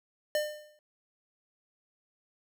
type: tone with exponential decay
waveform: square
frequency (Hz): 602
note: D5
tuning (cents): +43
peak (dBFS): -25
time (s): 0.35-0.79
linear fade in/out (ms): 1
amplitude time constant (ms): 95
effects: none

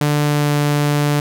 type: tone with pitch glide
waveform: sawtooth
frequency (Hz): 147.6 to 146.41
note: D3 to D3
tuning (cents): +9 to -5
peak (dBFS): -10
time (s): 0.01-1.2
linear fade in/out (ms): 2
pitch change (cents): -14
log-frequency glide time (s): 0.24-0.54
effects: none

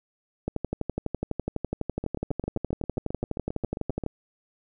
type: two click trains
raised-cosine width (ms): 2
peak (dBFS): -18 / -14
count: 16 / 44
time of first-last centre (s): 2.04-4.037 / 0.48-4.063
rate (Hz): 7.51 / 12
effects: none

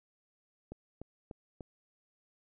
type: click train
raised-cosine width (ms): 2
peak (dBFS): -30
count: 4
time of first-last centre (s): 0.72-1.608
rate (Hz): 3.38
effects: none

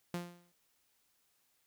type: tone with exponential decay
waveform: sawtooth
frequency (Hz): 174.61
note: F3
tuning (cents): 0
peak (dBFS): -30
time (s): 0.14-0.52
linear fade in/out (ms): 2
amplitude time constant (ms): 81
effects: white hiss -75 dBFS RMS until 1.66 s

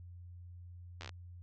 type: slowing click train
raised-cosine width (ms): 0.2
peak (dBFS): -27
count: 7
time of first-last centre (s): 1.01-1.093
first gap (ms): 11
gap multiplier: 1.09
effects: added 88 Hz sine -48 dBFS peak until 1.42 s + low-pass 6000 Hz 12 dB/octave

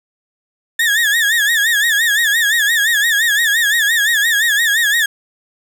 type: tone with vibrato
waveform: 35% pulse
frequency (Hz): 1760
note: A6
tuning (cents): 0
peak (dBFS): -10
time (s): 0.79-5.06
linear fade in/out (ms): 5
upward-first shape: sine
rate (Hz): 5.8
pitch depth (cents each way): 130
effects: none

